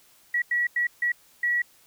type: tone bursts at uneven times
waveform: sine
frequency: 1929 Hz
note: B6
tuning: 41 cents flat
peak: -21 dBFS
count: 5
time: 0.34-0.42 / 0.51-0.67 / 0.76-0.87 / 1.02-1.12 / 1.43-1.62 s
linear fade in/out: 5 ms
effects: white hiss -58 dBFS RMS until 1.86 s